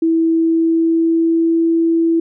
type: tone with pitch glide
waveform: sine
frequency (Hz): 327.2 to 330.8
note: E4 to E4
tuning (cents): -13 to +6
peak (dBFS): -11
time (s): 0.02-2.2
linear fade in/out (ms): 5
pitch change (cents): +19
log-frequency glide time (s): 0.3-1.65
effects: none